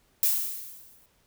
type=noise with exponential decay; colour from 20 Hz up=violet; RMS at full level=-21 dBFS; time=0.23-1.06 s; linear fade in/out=0 ms; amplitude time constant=180 ms; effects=pink hiss -66 dBFS RMS until 1.26 s